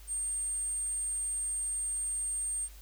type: tone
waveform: sine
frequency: 8660 Hz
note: C#9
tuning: 41 cents flat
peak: -31 dBFS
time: 0.07-2.69 s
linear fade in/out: 50 ms
effects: added 50 Hz sine -48 dBFS peak until 2.81 s + white hiss -57 dBFS RMS until 2.81 s